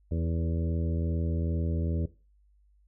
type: harmonic tone with a mistuned harmonic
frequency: 82.41 Hz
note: E2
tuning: in tune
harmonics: 1 / 2 / 3 / 4 / 5 / 6 / 7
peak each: -28 / -34 / -38 / -40 / -42 / -44 / -45 dBFS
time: 0.11-2.06 s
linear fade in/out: 5 ms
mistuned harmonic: 5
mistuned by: +19 cents
effects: noise-tail reverb RT60 0.3 s tail -17 dB re dry + added 50 Hz sine -60 dBFS peak until 2.87 s